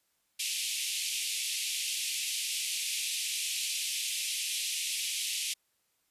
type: band-pass noise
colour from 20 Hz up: pink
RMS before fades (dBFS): -34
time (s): 0.39-5.54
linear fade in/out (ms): 10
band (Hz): 2400 to 12000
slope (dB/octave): 48
effects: white hiss -75 dBFS RMS until 6.1 s + resampled to 32000 Hz